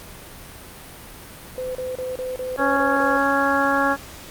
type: tone bursts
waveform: sine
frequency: 510 Hz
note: C5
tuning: 44 cents flat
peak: -25 dBFS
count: 8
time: 1.58-3.171 s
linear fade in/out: 0 ms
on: 170 ms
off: 33 ms
type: harmonic tone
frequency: 277.2 Hz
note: C#4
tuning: in tune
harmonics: 1 / 2 / 3 / 4 / 5 / 6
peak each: -24 / -24 / -24 / -24 / -24 / -24 dBFS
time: 2.57-3.97 s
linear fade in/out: 50 ms
effects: pink hiss -40 dBFS RMS until 4.3 s + Opus 48 kbps